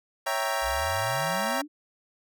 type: chord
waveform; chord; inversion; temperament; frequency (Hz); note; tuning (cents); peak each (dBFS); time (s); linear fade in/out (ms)
25% pulse; C# diminished seventh; none; equal; 554.4 / 659.3 / 784 / 932.3; C#5 / E5 / G5 / Bb5; 0 / 0 / 0 / 0; -28; 0.26-1.62; 10
type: exponential sweep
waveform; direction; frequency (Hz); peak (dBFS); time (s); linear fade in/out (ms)
sine; up; 55 to 311.1; -34; 0.61-1.68; 50
effects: none